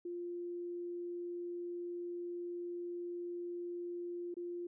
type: tone with dropouts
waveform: sine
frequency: 349.2 Hz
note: F4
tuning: in tune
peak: -39 dBFS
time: 0.05-4.67 s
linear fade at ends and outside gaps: 5 ms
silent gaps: 4.342-4.367 s
effects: none